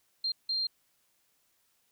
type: tone bursts at uneven times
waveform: sine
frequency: 4186 Hz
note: C8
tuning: in tune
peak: -28 dBFS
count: 2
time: 0.24-0.32 / 0.49-0.67 s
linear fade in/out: 5 ms
effects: white hiss -72 dBFS RMS until 1.91 s